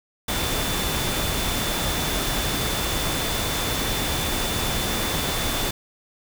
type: tone in noise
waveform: sine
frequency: 3516 Hz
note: A7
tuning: 2 cents flat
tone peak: -32 dBFS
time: 0.28-5.71 s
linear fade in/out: 5 ms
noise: pink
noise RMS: -25 dBFS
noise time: 0.28-5.71 s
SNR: -10 dB
effects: none